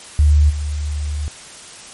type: tone with level steps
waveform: sine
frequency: 74.2 Hz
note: D2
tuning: 18 cents sharp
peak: -8 / -19 dBFS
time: 0.19-1.28 s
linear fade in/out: 0 ms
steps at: 0.49 s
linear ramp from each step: 20 ms
effects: white hiss -37 dBFS RMS until 1.93 s + MP3 48 kbps